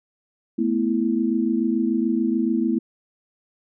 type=chord; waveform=sine; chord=A suspended second; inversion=none; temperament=equal; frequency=220 / 246.9 / 329.6 Hz; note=A3 / B3 / E4; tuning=0 / 0 / 0 cents; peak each=-23 dBFS; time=0.58-2.79 s; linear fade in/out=10 ms; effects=none